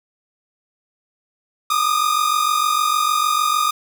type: tone pair together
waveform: 45% pulse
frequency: 1200 / 1246.6 Hz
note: D6 / D#6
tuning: +37 / +3 cents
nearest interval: minor second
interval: 66 cents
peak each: -19 / -19 dBFS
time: 1.7-3.71 s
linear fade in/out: 5 ms
effects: none